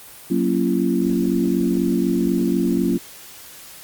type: chord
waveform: sine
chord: Gb major seventh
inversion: none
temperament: equal with one note detuned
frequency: 185 / 233.1 / 277.2 / 341.1 Hz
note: Gb3 / Bb3 / Db4 / F4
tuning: 0 / 0 / 0 / -41 cents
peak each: -22 dBFS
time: 0.3-2.98 s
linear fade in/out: 10 ms
effects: white hiss -41 dBFS RMS until 3.83 s + Opus 32 kbps